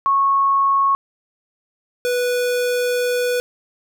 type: tone pair in turn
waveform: sine / square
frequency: 1100 / 491.8 Hz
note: C#6 / B4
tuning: -14 / -7 cents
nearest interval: octave + major second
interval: 1393 cents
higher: first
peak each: -13 / -18 dBFS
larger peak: first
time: 0.06-0.95 / 2.05-3.4 s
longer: second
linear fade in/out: 0 ms
effects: none